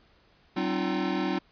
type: tone cluster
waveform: square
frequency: 190.3 / 265.2 / 305.4 / 349.4 / 761 Hz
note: F#3 / C4 / D#4 / F4 / F#5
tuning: +49 / +23 / -32 / +1 / +48 cents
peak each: -33 / -34 / -32 / -33 / -39 dBFS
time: 0.56-1.39 s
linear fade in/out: 10 ms
effects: pink hiss -62 dBFS RMS until 1.51 s + resampled to 11025 Hz